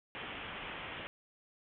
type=low-pass noise; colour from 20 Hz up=white; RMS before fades=-44 dBFS; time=0.15-1.07 s; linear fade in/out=0 ms; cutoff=3300 Hz; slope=96 dB/octave; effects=none